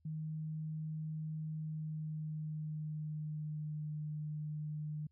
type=tone with pitch glide; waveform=sine; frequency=156 to 151.73 Hz; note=D#3 to D#3; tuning=+5 to -43 cents; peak=-38 dBFS; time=0.05-5.07 s; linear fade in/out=5 ms; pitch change=-48 cents; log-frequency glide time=1.51-3.9 s; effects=added 79 Hz sine -70 dBFS peak until 5.11 s